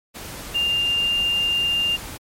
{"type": "tone in noise", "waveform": "sine", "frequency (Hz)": 2800, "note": "F7", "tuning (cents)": 4, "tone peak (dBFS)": -18, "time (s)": [0.54, 1.97], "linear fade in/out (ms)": 20, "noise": "pink", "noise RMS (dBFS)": -35, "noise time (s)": [0.14, 2.18], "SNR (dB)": 14, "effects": ["MP3 64 kbps"]}